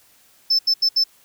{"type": "tone bursts at uneven times", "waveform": "sine", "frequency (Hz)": 5274, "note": "E8", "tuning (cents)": 0, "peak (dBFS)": -12, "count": 4, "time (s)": [[0.5, 0.59], [0.67, 0.74], [0.82, 0.89], [0.96, 1.04]], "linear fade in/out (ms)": 10, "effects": ["tanh soft clip ceiling -12 dBFS", "white hiss -55 dBFS RMS until 1.24 s"]}